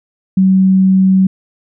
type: tone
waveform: sine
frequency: 189.5 Hz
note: F#3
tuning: 42 cents sharp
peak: -6 dBFS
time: 0.37-1.27 s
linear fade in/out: 5 ms
effects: none